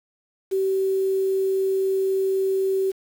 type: tone with quantisation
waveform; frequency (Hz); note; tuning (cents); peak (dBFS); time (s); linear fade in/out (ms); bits
sine; 384.1; G4; -35; -19; 0.51-2.92; 20; 7
effects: none